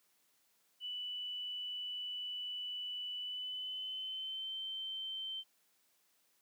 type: tone with pitch glide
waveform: sine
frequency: 2972 to 3104 Hz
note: F#7 to G7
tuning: +7 to -18 cents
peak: -39 dBFS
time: 0.8-5.44 s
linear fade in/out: 50 ms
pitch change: +75 cents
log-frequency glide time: 3.17-4.56 s
effects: white hiss -74 dBFS RMS until 6.41 s + high-pass 150 Hz 12 dB/octave